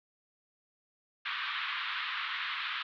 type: band-pass noise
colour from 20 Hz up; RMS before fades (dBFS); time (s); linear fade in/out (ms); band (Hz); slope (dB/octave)
pink; -36; 1.25-2.83; 10; 1100 to 3800; 48
effects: none